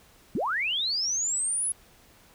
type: linear sweep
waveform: sine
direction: up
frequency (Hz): 147.6 to 10548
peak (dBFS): -25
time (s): 0.35-1.72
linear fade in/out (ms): 2
effects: pink hiss -57 dBFS RMS until 2.34 s